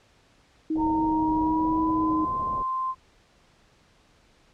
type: tone with vibrato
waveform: sine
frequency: 315.1 Hz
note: D#4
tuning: 22 cents sharp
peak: -23 dBFS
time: 0.7-2.25 s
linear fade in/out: 5 ms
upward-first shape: sine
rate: 1.1 Hz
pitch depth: 14 cents each way
type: low-pass noise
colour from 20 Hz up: pink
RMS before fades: -38 dBFS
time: 0.75-2.63 s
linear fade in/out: 10 ms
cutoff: 860 Hz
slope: 48 dB/octave
type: tone with pitch glide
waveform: sine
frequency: 918 to 1042.4 Hz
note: A#5 to C6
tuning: -27 to -7 cents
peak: -25 dBFS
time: 0.77-2.95 s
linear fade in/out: 50 ms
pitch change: +220 cents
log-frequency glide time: 0.95-2.38 s
effects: pink hiss -60 dBFS RMS until 4.53 s + low-pass 6000 Hz 12 dB/octave